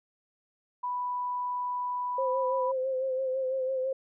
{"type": "tone", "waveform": "sine", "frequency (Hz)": 987.8, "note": "B5", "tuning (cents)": 0, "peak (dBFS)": -29, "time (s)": [0.83, 2.72], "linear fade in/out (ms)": 10}
{"type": "tone with vibrato", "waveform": "sine", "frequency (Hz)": 523.3, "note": "C5", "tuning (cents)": 0, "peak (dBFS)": -27, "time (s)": [2.18, 3.93], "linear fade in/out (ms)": 5, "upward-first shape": "sine", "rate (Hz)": 6, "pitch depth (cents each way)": 35}
{"effects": []}